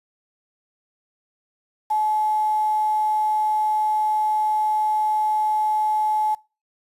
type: tone with quantisation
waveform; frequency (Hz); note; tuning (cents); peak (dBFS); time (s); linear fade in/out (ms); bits
sine; 857; A5; -46; -18; 1.9-6.35; 10; 7
effects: noise-tail reverb RT60 0.3 s tail -24 dB re dry + resampled to 32000 Hz